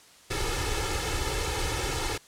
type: noise with comb filter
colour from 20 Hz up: pink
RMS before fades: -29 dBFS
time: 0.3-2.18 s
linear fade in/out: 10 ms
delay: 2.3 ms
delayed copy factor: +1
effects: white hiss -54 dBFS RMS until 2.27 s + low-pass 9000 Hz 12 dB/octave